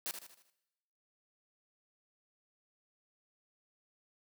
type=noise with echo; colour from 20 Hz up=white; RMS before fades=-38 dBFS; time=0.06-0.11 s; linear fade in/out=0 ms; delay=78 ms; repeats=5; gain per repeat=-7 dB; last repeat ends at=0.5 s; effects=noise-tail reverb RT60 1.0 s tail -20 dB re dry + high-pass 200 Hz 12 dB/octave